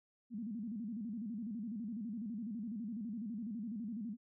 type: tone with vibrato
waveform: sine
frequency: 220 Hz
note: A3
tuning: in tune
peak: -39 dBFS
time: 0.3-4.17 s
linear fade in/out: 50 ms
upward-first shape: square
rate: 12 Hz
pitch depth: 140 cents each way
effects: none